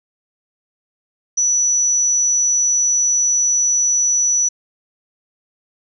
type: tone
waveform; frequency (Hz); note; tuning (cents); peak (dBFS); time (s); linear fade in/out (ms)
sine; 5920; F#8; 0; -13; 1.37-4.49; 10
effects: none